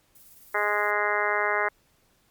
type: noise with tremolo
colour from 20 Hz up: violet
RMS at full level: -50 dBFS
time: 0.15-0.91 s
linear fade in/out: 5 ms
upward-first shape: sine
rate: 19 Hz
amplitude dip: 35%
type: harmonic tone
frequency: 207.7 Hz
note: G#3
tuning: in tune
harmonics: 2 / 3 / 4 / 5 / 6 / 7 / 8 / 9 / 10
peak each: -31 / -31 / -31 / -31 / -31 / -31 / -31 / -31 / -31 dBFS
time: 0.54-1.69 s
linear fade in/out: 10 ms
effects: pink hiss -65 dBFS RMS until 2.3 s + MP3 96 kbps